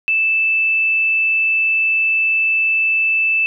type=tone; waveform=sine; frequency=2637 Hz; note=E7; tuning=in tune; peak=-13 dBFS; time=0.08-3.46 s; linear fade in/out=0 ms; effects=none